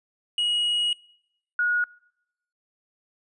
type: tone pair in turn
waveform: triangle / sine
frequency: 2898 / 1449 Hz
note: F#7 / F#6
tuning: -37 / -37 cents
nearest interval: octave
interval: 1200 cents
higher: first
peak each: -20 dBFS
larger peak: neither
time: 0.38-0.93 / 1.59-1.84 s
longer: first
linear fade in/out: 2 ms
effects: noise-tail reverb RT60 0.8 s tail -25 dB re dry + resampled to 24000 Hz